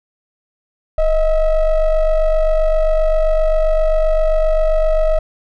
triangle ring-modulated tone, 326.8 Hz, E4, 15 cents flat, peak -6 dBFS, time 0.98-5.19 s, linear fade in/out 5 ms, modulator 303 Hz, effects none

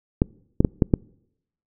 clicks, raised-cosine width 3 ms, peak -3 dBFS, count 5, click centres 0.219 / 0.605 / 0.648 / 0.822 / 0.938 s, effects noise-tail reverb RT60 0.8 s tail -26 dB re dry

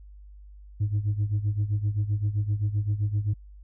sine tone with tremolo, 103.83 Hz, G#2, in tune, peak -18 dBFS, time 0.8-3.34 s, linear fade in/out 10 ms, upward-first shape sine, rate 7.7 Hz, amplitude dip 80%, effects tanh soft clip ceiling -20 dBFS + added 50 Hz sine -44 dBFS peak until 3.63 s

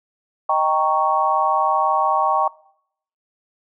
sine chord, Eb dominant seventh, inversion none, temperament equal with one note detuned, 622.3 / 784 / 929.6 / 1108.7 Hz, Eb5 / G5 / Bb5 / Db6, 0 / 0 / -5 / 0 cents, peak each -24 / -20 / -22 / -19 dBFS, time 0.49-2.48 s, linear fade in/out 5 ms, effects noise-tail reverb RT60 0.7 s tail -22 dB re dry

